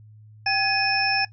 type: tone cluster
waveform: sine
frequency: 783 / 1689 / 2501 / 5300 Hz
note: G5 / G#6 / D#7 / E8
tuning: -2 / +29 / +8 / +9 cents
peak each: -25 dBFS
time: 0.46-1.25 s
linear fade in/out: 5 ms
effects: noise-tail reverb RT60 0.1 s tail -18 dB re dry + added 107 Hz sine -45 dBFS peak until 1.32 s